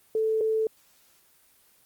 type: tone pair in turn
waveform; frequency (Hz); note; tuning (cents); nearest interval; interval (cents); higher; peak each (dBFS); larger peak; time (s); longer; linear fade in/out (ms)
sine; 440 / 440; A4 / A4; 0 / 0; unison; 0; neither; -22 / -22; neither; 0.15-0.41 / 0.41-0.67; neither; 2
effects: white hiss -61 dBFS RMS until 1.85 s + Opus 24 kbps